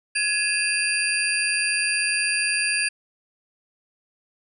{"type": "tone cluster", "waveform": "sine", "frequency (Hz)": [1680, 2507, 2683, 4735, 9220], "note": ["G#6", "D#7", "E7", "D8", "D9"], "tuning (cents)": [19, 12, 30, 13, -33], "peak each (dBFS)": -27, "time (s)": [0.15, 2.89], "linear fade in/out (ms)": 10, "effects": []}